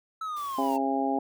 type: linear sweep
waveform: triangle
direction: down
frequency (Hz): 1317 to 893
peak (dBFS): -29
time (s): 0.21-0.78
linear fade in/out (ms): 5
type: noise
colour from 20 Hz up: white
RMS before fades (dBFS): -48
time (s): 0.36-0.77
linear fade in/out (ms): 10
type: harmonic tone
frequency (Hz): 135.7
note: C#3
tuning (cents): -36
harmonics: 2 / 3 / 4 / 5 / 6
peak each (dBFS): -28 / -34 / -36 / -32 / -29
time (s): 0.58-1.19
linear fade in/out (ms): 5
effects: none